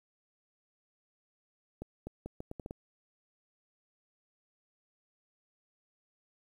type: accelerating click train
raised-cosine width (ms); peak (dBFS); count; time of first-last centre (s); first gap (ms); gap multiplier
2; -27; 8; 1.82-2.709; 250; 0.76
effects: 10-bit